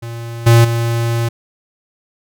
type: tone with level steps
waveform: square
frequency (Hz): 116.54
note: A#2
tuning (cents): 0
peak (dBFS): -25 / -6 / -15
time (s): 0.02-1.29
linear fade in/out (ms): 10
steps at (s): 0.46 / 0.64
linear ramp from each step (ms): 10
effects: none